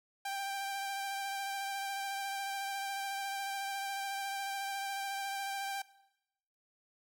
sawtooth tone with vibrato, 788 Hz, G5, 9 cents sharp, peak -32 dBFS, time 0.25-5.82 s, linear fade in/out 5 ms, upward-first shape sine, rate 14 Hz, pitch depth 16 cents each way, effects noise-tail reverb RT60 0.9 s tail -20 dB re dry

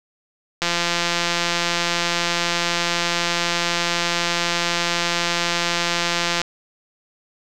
click train, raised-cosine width 0.2 ms, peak -3 dBFS, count 998, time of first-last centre 0.62-6.417 s, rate 172 Hz, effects none

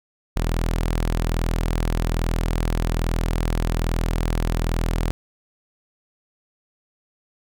sawtooth tone, 41.2 Hz, E1, in tune, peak -16 dBFS, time 0.36-5.11 s, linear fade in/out 0 ms, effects none

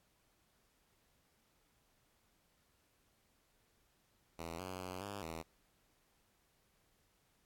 5% pulse tone with pitch steps, 83 / 92.8 / 91.8 / 100.6 / 81.3 Hz, E2 / F#2 / F#2 / G2 / E2, +12 / +6 / -13 / +45 / -23 cents, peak -32 dBFS, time 4.38-5.43 s, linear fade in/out 20 ms, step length 210 ms, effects pink hiss -75 dBFS RMS until 7.45 s + AAC 64 kbps

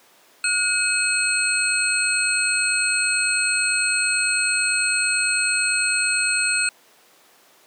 sine tone cluster, 1444 / 2551 / 4246 / 8200 Hz, F#6 / D#7 / C8 / C9, -43 / +43 / +25 / -36 cents, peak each -24 / -22 / -27 / -24 dBFS, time 0.44-6.69 s, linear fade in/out 2 ms, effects pink hiss -53 dBFS RMS until 7.66 s + high-pass 400 Hz 12 dB/octave

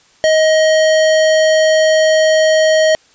square tone, 629 Hz, D#5, 19 cents sharp, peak -9 dBFS, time 0.24-2.95 s, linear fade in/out 0 ms, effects white hiss -50 dBFS RMS until 3.14 s + resampled to 16000 Hz

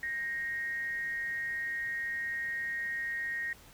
sine tone with amplitude modulation, 1872 Hz, A#6, 7 cents sharp, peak -30 dBFS, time 0.03-3.53 s, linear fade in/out 2 ms, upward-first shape sine, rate 265 Hz, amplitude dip 50%, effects pink hiss -56 dBFS RMS until 3.73 s

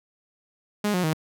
sawtooth tone with pitch steps, 207.6 / 180.73 / 157.33 Hz, G#3 / F#3 / D#3, 0 / -40 / +20 cents, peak -18 dBFS, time 0.84-1.134 s, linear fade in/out 5 ms, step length 98 ms, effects none

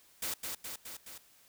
white noise with echo, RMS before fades -36 dBFS, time 0.22-0.34 s, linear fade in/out 5 ms, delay 210 ms, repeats 4, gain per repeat -3 dB, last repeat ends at 1.18 s, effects white hiss -63 dBFS RMS until 1.48 s

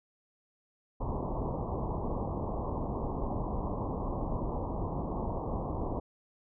pink low-pass noise, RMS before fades -34 dBFS, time 1-6 s, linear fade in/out 10 ms, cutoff 1100 Hz, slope 96 dB/octave, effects none

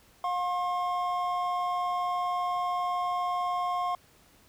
triangle tone pair together, 715.5 / 1072 Hz, F5 / C6, +42 / +42 cents, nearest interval perfect fifth, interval 700 cents, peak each -28 dBFS, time 0.24-3.95 s, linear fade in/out 2 ms, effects pink hiss -60 dBFS RMS until 4.48 s

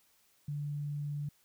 sine tone, 145.9 Hz, D3, 11 cents flat, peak -34 dBFS, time 0.48-1.29 s, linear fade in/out 5 ms, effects white hiss -69 dBFS RMS until 1.44 s

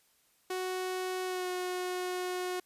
sawtooth tone with pitch glide, 370 to 363.6 Hz, F#4 to F#4, 0 to -30 cents, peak -29 dBFS, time 0.5-2.6 s, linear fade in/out 5 ms, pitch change -30 cents, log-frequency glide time 1.25-1.48 s, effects white hiss -69 dBFS RMS until 2.65 s + resampled to 32000 Hz

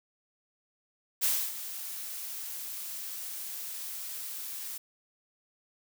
blue noise with ADSR envelope, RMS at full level -26 dBFS, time 1.21-4.78 s, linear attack 29 ms, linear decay 280 ms, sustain -13 dB, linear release 6 ms, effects none

